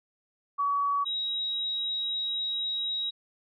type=tone pair in turn; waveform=sine; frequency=1133 / 3824 Hz; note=C#6 / A#7; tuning=+37 / +43 cents; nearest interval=octave + major sixth; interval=2106 cents; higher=second; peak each=-24 / -28 dBFS; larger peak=first; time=0.58-1.05 / 1.05-3.11 s; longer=second; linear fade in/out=20 ms; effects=none